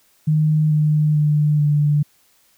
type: tone with pitch steps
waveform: sine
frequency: 154.1 / 151.89 / 149.71 / 147.57 Hz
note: D#3 / D#3 / D3 / D3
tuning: -16 / -41 / +34 / +9 cents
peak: -13 dBFS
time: 0.27-2.03 s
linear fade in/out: 10 ms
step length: 440 ms
effects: white hiss -58 dBFS RMS until 2.57 s